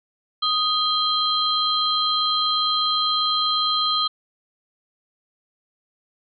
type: tone cluster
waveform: sine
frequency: 1246 / 3211 / 4086 Hz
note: D#6 / G7 / C8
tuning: +2 / +41 / -42 cents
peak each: -23 dBFS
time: 0.42-4.08 s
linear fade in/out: 10 ms
effects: none